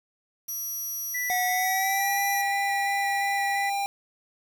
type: tone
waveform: 15% pulse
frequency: 5800 Hz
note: F#8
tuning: 35 cents flat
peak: -25 dBFS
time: 0.48-2.42 s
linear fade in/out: 10 ms
type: tone with vibrato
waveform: sine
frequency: 1965 Hz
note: B6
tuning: 9 cents flat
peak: -28 dBFS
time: 1.14-3.7 s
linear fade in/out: 10 ms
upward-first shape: square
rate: 2.9 Hz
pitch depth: 15 cents each way
type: tone with pitch glide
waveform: square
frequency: 732 to 798.3 Hz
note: F#5 to G5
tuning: -19 to +31 cents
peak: -26 dBFS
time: 1.3-3.86 s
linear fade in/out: 0 ms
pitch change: +150 cents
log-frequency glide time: 1.52-2.1 s
effects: 8-bit